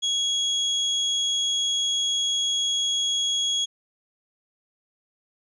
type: tone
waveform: 35% pulse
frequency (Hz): 3322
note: G#7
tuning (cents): 0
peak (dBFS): -20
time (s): 0.02-3.66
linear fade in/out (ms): 20
effects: resampled to 24000 Hz